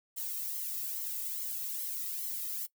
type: noise with flanger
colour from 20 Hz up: violet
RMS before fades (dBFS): -37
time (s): 0.16-2.67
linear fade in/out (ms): 20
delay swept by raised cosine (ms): 0.95 to 1.6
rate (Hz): 2.4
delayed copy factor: +0.7
effects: noise-tail reverb RT60 0.1 s tail -20 dB re dry